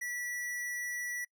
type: tone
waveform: square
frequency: 1951 Hz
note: B6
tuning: 22 cents flat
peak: -36 dBFS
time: 0.01-1.25 s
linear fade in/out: 10 ms
effects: noise-tail reverb RT60 0.1 s tail -25 dB re dry